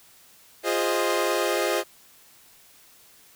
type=chord; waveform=sawtooth; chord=F minor seventh; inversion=none; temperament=equal with one note detuned; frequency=349.2 / 411.7 / 523.3 / 622.3 Hz; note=F4 / Ab4 / C5 / Eb5; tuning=0 / -15 / 0 / 0 cents; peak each=-24 dBFS; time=0.63-1.84 s; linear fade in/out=50 ms; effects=white hiss -54 dBFS RMS until 3.35 s